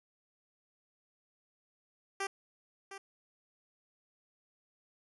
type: tone with echo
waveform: 10% pulse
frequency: 392 Hz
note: G4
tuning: in tune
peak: -25 dBFS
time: 2.2-2.27 s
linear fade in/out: 5 ms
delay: 710 ms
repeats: 1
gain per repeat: -11 dB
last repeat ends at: 2.98 s
effects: resampled to 24000 Hz